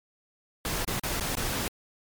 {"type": "noise with dropouts", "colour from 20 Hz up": "pink", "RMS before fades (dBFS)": -30, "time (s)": [0.65, 1.68], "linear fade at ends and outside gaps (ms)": 1, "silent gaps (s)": [[0.847, 0.877], [0.996, 1.035], [1.199, 1.208], [1.353, 1.37]], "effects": ["MP3 96 kbps"]}